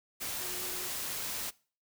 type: tone in noise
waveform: sine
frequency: 363.4 Hz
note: F#4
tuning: 31 cents flat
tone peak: -47 dBFS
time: 0.4-0.89 s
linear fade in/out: 20 ms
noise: white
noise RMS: -37 dBFS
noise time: 0.2-1.51 s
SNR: -13 dB
effects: noise-tail reverb RT60 0.4 s tail -22 dB re dry